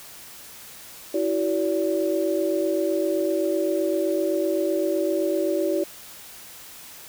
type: tone cluster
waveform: sine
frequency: 327.8 / 375.6 / 574 Hz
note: E4 / F#4 / D5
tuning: -10 / +26 / -40 cents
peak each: -25 dBFS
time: 1.14-5.84 s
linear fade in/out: 5 ms
effects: white hiss -43 dBFS RMS until 7.08 s